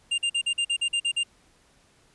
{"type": "tone bursts", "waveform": "square", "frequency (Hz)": 2798, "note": "F7", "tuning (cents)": 3, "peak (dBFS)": -23, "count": 10, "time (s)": [0.11, 1.235], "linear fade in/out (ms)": 10, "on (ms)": 72, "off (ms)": 45, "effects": ["pink hiss -61 dBFS RMS until 2.14 s", "resampled to 24000 Hz"]}